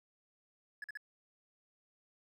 triangle tone bursts, 1702 Hz, G#6, 42 cents sharp, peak -39 dBFS, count 3, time 0.82-0.973 s, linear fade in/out 2 ms, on 21 ms, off 45 ms, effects 13-bit

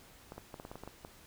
clicks, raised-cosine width 1 ms, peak -30 dBFS, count 10, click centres 0.321 / 0.38 / 0.542 / 0.599 / 0.651 / 0.715 / 0.756 / 0.836 / 0.876 / 1.049 s, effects pink hiss -58 dBFS RMS until 1.26 s

